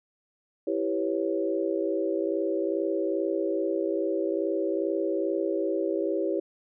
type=chord; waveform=sine; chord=C# half-diminished seventh; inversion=first; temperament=equal; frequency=329.6 / 392 / 493.9 / 554.4 Hz; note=E4 / G4 / B4 / C#5; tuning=0 / 0 / 0 / 0 cents; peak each=-29 / -29 / -34 / -31 dBFS; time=0.67-6.4 s; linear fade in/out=5 ms; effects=none